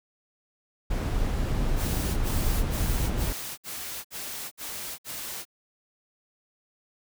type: noise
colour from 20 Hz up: brown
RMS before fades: -26 dBFS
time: 0.9-3.33 s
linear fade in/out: 10 ms
type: noise bursts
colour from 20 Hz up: white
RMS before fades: -36 dBFS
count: 8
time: 1.76-5.453 s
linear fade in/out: 50 ms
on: 410 ms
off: 59 ms
effects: none